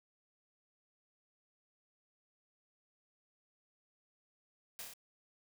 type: noise with echo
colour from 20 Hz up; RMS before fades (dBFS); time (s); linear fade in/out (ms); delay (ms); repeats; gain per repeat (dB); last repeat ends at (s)
white; -45; 4.79-4.82; 0; 29; 4; -2; 4.936
effects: none